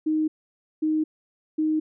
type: tone bursts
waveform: sine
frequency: 311.1 Hz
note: D#4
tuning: in tune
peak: -20 dBFS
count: 3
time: 0.06-1.8 s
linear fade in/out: 10 ms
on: 220 ms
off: 540 ms
effects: none